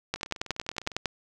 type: two click trains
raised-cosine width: 0.2 ms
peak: -24 / -10 dBFS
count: 16 / 11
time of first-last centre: 0.16-0.918 / 0.14-1.057 s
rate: 19.8 / 10.9 Hz
effects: none